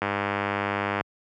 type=click train; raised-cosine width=0.5 ms; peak=-10 dBFS; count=100; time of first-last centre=0.02-1.01 s; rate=100 Hz; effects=high-pass 80 Hz 12 dB/octave